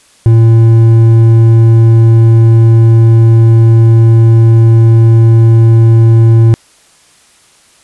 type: tone with hard clipping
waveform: triangle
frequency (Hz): 113.8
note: A#2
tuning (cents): -41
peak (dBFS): -3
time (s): 0.26-6.54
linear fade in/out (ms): 0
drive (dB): 9
effects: white hiss -45 dBFS RMS until 7.83 s + resampled to 24000 Hz